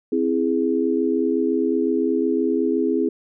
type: chord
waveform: sine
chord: C augmented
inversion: none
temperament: equal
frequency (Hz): 261.6 / 329.6 / 415.3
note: C4 / E4 / G#4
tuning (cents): 0 / 0 / 0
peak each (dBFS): -22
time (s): 0.12-3.09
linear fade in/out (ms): 5
effects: none